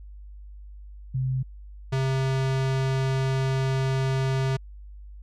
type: tone pair in turn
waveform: sine / square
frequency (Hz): 130.2 / 133.09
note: C3 / C3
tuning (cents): -8 / +30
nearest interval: unison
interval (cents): 38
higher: second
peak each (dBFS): -23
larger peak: neither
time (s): 1.14-1.43 / 1.92-4.57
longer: second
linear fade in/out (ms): 10
effects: added 50 Hz sine -40 dBFS peak until 5.22 s + low-pass 6000 Hz 12 dB/octave